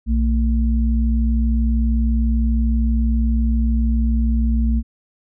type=tone pair together; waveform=sine; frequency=60.1 / 226.9 Hz; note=B1 / A#3; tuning=-46 / -47 cents; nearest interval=octave + major seventh; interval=2299 cents; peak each=-15 / -21 dBFS; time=0.06-4.83 s; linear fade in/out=50 ms; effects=none